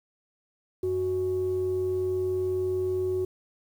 sine tone pair together, 92.77 / 370 Hz, F#2 / F#4, +5 / 0 cents, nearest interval 2 octaves, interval 2395 cents, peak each -34 / -24 dBFS, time 0.83-3.25 s, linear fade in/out 5 ms, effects tanh soft clip ceiling -20 dBFS + 9-bit

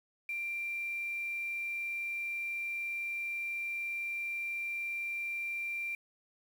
sine tone with quantisation, 2367 Hz, D7, 13 cents sharp, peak -34 dBFS, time 0.29-5.95 s, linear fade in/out 2 ms, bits 9, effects none

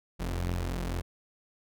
sawtooth tone pair together, 44.47 / 87.31 Hz, F1 / F2, +32 / 0 cents, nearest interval octave, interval 1168 cents, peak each -28 / -30 dBFS, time 0.19-1.02 s, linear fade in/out 20 ms, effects none

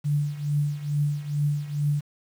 sine tone with tremolo, 146.3 Hz, D3, 6 cents flat, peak -19 dBFS, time 0.04-2.01 s, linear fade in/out 20 ms, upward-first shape triangle, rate 2.3 Hz, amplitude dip 85%, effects 8-bit

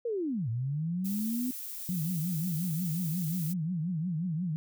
sine linear two-way sweep, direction down then up, 488 to 109.6 to 256.5 Hz, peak -29 dBFS, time 0.05-1.51 s, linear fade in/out 5 ms, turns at 0.49 s
violet noise, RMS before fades -40 dBFS, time 1.04-3.54 s, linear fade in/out 20 ms
sine tone with vibrato, 168.8 Hz, E3, 41 cents sharp, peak -29 dBFS, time 1.89-4.56 s, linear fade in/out 0 ms, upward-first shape triangle, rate 5.6 Hz, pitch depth 210 cents each way
effects none

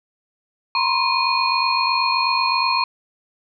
sine tone cluster, 939 / 1022 / 1070 / 2461 / 4260 Hz, A#5 / C6 / C6 / D#7 / C8, +12 / -41 / +38 / -20 / +30 cents, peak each -23 dBFS, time 0.75-2.84 s, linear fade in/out 2 ms, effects none

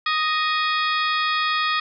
harmonic tone with a mistuned harmonic, 622 Hz, D#5, 1 cent flat, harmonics 2 / 3 / 4 / 5 / 6 / 7 / 8, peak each -22 / -26 / -28 / -30 / -32 / -33 / -34 dBFS, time 0.06-1.8 s, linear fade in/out 5 ms, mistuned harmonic 5, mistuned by +120 cents, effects none

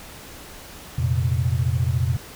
sine chord, F suspended fourth, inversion none, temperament equal, 87.31 / 116.54 / 130.81 Hz, F2 / Bb2 / C3, 0 / 0 / 0 cents, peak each -23 dBFS, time 0.98-2.17 s, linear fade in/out 5 ms, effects pink hiss -41 dBFS RMS until 2.35 s

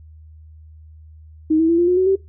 sine tone with pitch steps, 313.6 / 324.7 / 336.1 / 348 / 360.2 / 372.9 / 386.1 Hz, D#4 / E4 / E4 / F4 / F#4 / F#4 / G4, +14 / -26 / +34 / -6 / -46 / +14 / -26 cents, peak -12 dBFS, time 1.5-2.158 s, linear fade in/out 10 ms, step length 94 ms, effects noise-tail reverb RT60 0.2 s tail -19 dB re dry + added 78 Hz sine -40 dBFS peak until 2.28 s

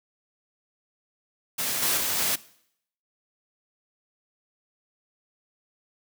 white noise with level steps, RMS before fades -28 / -24 / -27 / -25 dBFS, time 1.58-2.36 s, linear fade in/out 10 ms, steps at 1.82 / 1.97 / 2.18 s, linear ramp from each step 5 ms, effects noise-tail reverb RT60 0.7 s tail -20 dB re dry + high-pass 100 Hz 12 dB/octave

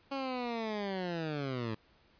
15% pulse linear sweep, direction down, 277.2 to 106.7 Hz, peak -28 dBFS, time 0.11-1.75 s, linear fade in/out 10 ms, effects pink hiss -66 dBFS RMS until 2.19 s + resampled to 11025 Hz

